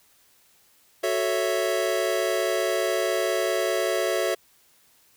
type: chord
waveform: square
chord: F# minor seventh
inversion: none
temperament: equal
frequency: 370 / 440 / 554.4 / 659.3 Hz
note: F#4 / A4 / C#5 / E5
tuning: 0 / 0 / 0 / 0 cents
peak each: -29 / -30 / -29 / -28 dBFS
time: 1.03-4.35 s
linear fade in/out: 10 ms
effects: white hiss -60 dBFS RMS until 5.16 s